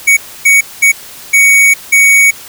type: tone bursts at uneven times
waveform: square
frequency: 2238 Hz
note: C#7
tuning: 16 cents sharp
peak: -4 dBFS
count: 5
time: 0.07-0.17 / 0.45-0.61 / 0.82-0.92 / 1.33-1.74 / 1.92-2.31 s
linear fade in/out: 10 ms
effects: white hiss -31 dBFS RMS until 2.48 s